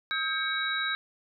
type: tone cluster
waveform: sine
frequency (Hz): 1282 / 1595 / 2235 / 3855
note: E6 / G6 / C#7 / B7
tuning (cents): -49 / +30 / +14 / -43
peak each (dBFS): -35 / -30 / -37 / -32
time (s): 0.11-0.95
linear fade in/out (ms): 0
effects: none